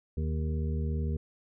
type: harmonic tone with a mistuned harmonic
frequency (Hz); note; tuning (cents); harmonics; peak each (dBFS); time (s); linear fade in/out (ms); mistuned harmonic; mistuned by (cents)
77.8; D#2; 0; 1 / 2 / 3 / 5 / 6; -29 / -35 / -39 / -43 / -45; 0.17-1.17; 5; 5; +19
effects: none